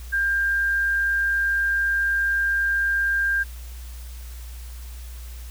sine tone, 1596 Hz, G6, 31 cents sharp, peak -19 dBFS, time 0.12-3.44 s, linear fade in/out 20 ms, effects added 60 Hz sine -34 dBFS peak until 5.5 s + white hiss -47 dBFS RMS until 5.5 s

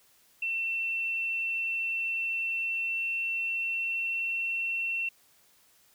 sine tone with pitch glide, 2694 to 2710 Hz, E7 to E7, +37 to +47 cents, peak -28 dBFS, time 0.42-5.09 s, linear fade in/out 5 ms, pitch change +10 cents, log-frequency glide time 2.38-4.38 s, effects white hiss -63 dBFS RMS until 5.94 s

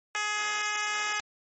10% pulse tone with high-pass filter, 420.1 Hz, G#4, 20 cents sharp, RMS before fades -30 dBFS, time 0.15-1.2 s, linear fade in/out 0 ms, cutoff 1200 Hz, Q 0.73, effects MP3 32 kbps

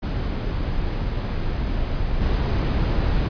brown noise with level steps, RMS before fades -24 / -20 dBFS, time 0.02-3.29 s, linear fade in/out 20 ms, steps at 2.21 s, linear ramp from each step 10 ms, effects resampled to 11025 Hz

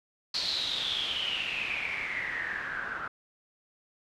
white noise with low-pass filter sweep, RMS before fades -33 dBFS, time 0.34-3.08 s, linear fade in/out 5 ms, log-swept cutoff 4400 to 1400 Hz, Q 9.9, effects none

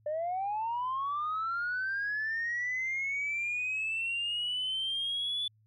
sine linear sweep, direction up, 587.3 to 3475 Hz, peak -29 dBFS, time 0.06-5.48 s, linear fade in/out 5 ms, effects tanh soft clip ceiling -27 dBFS + added 108 Hz sine -63 dBFS peak until 5.66 s

